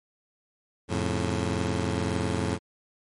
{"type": "chord", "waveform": "15% pulse", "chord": "F augmented", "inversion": "none", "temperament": "just", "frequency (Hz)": [87.31, 109.13, 136.42], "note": ["F2", "A2", "C#3"], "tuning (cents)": [0, -14, -27], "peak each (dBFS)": [-22, -24, -28], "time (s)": [0.88, 2.59], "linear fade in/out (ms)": 50, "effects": ["MP3 48 kbps"]}